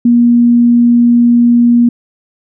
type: tone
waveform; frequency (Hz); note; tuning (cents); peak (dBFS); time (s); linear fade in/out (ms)
sine; 238.4; A#3; +39; -4; 0.05-1.89; 5
effects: none